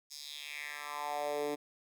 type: tone with high-pass filter sweep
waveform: 10% pulse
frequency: 146.83 Hz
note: D3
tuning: in tune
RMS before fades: -39 dBFS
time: 0.1-1.56 s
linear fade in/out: 20 ms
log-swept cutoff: 5600 to 330 Hz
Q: 3.3
effects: none